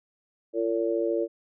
harmonic tone, 113.7 Hz, A#2, 43 cents flat, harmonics 3 / 4 / 5, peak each -27 / -28 / -29 dBFS, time 0.53-1.28 s, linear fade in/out 50 ms, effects none

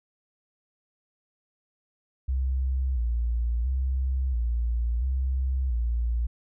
sine tone with vibrato, 61.74 Hz, B1, in tune, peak -23 dBFS, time 2.28-6.27 s, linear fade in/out 10 ms, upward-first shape square, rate 0.73 Hz, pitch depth 95 cents each way, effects none

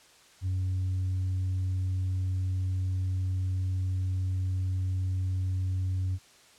sine tone with tanh clipping, 93.1 Hz, F#2, 11 cents sharp, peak -27 dBFS, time 0.41-6.19 s, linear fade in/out 50 ms, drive 1 dB, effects white hiss -57 dBFS RMS until 6.58 s + low-pass 8000 Hz 12 dB/octave

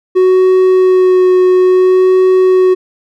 triangle tone with vibrato, 370 Hz, F#4, in tune, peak -3 dBFS, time 0.15-2.75 s, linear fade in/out 20 ms, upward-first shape sine, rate 0.59 Hz, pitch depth 13 cents each way, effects none

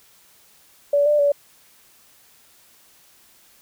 sine tone with pitch steps, 574 / 593 / 573 Hz, D5 / D5 / D5, -40 / +17 / -43 cents, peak -14 dBFS, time 0.93-1.32 s, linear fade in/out 5 ms, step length 130 ms, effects white hiss -54 dBFS RMS until 3.61 s

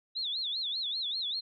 sine tone with vibrato, 3797 Hz, A#7, 31 cents sharp, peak -31 dBFS, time 0.15-1.41 s, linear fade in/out 20 ms, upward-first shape sine, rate 5.1 Hz, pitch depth 210 cents each way, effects none

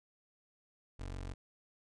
25% pulse tone, 46.25 Hz, F#1, in tune, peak -37 dBFS, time 0.99-1.34 s, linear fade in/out 10 ms, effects resampled to 22050 Hz

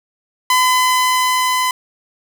sawtooth tone with level ramp, 1013 Hz, B5, 44 cents sharp, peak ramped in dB -7 to -11 dBFS, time 0.5-1.71 s, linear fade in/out 2 ms, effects none

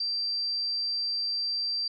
sine tone, 4699 Hz, D8, in tune, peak -27 dBFS, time 0-1.88 s, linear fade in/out 5 ms, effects none

